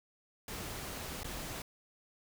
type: noise with dropouts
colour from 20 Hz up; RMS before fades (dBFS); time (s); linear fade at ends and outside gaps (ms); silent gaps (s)
pink; -42; 0.48-1.62; 2; 1.233-1.244
effects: none